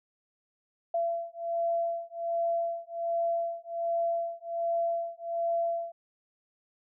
sine beating tone pair, 676 / 677.3 Hz, E5 / E5, +43 / +47 cents, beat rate 1.3 Hz, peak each -31 dBFS, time 0.94-5.92 s, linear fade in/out 5 ms, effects none

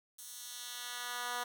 10% pulse tone with high-pass filter sweep, 243.9 Hz, B3, 21 cents flat, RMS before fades -42 dBFS, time 0.18-1.44 s, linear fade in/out 10 ms, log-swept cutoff 8100 to 800 Hz, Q 0.79, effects 10-bit

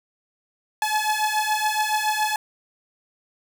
sawtooth beating tone pair, 852 / 859.1 Hz, G#5 / A5, +44 / -42 cents, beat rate 7.1 Hz, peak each -20 dBFS, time 0.82-2.36 s, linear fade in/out 2 ms, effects none

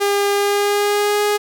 sawtooth tone with pitch glide, 403.7 to 414.8 Hz, G#4 to G#4, -49 to -2 cents, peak -11 dBFS, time 0-1.38 s, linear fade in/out 20 ms, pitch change +47 cents, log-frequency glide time 0.33-1.22 s, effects none

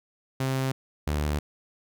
sawtooth tone pair in turn, 132.5 / 74.36 Hz, C3 / D2, +22 / +22 cents, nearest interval minor seventh, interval 1000 cents, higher first, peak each -21 dBFS, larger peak neither, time 0.4-0.72 / 1.07-1.39 s, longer neither, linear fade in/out 5 ms, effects none

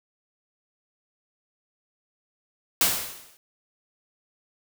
white noise with exponential decay, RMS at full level -18 dBFS, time 2.81-3.37 s, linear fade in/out 1 ms, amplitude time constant 120 ms, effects none

